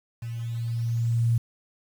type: tone with level ramp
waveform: sine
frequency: 116.54 Hz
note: A#2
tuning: in tune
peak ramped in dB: -31 to -18 dBFS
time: 0.22-1.38 s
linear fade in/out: 5 ms
effects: 8-bit